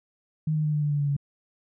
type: tone with pitch steps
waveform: sine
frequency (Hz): 155.56 / 153.51 / 151.48 / 149.48 / 147.51 / 145.56 / 143.64 / 141.75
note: D#3 / D#3 / D#3 / D3 / D3 / D3 / D3 / C#3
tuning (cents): 0 / -23 / -46 / +31 / +8 / -15 / -38 / +39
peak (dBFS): -22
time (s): 0.47-1.166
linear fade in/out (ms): 5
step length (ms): 87
effects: none